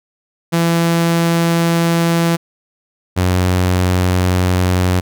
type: tone pair in turn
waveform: sawtooth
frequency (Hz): 168 / 91.13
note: E3 / F#2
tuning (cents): +33 / -26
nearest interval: major seventh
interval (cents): 1059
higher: first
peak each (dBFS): -8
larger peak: neither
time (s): 0.52-2.37 / 3.16-5.01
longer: neither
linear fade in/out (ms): 20
effects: none